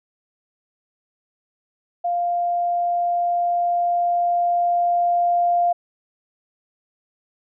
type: tone with level ramp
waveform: sine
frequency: 698.5 Hz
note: F5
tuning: in tune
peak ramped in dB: -19 to -15 dBFS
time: 2.04-5.73 s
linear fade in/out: 10 ms
effects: none